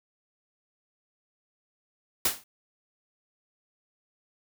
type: noise with exponential decay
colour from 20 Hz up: white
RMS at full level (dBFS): -20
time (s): 2.25-2.44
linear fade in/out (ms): 5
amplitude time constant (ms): 40
effects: none